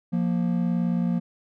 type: tone pair together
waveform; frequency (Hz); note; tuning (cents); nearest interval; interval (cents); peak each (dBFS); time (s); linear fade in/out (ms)
triangle; 175.3 / 234; F3 / A#3; +7 / +7; perfect fourth; 500; -21 / -24; 0.12-1.2; 20
effects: none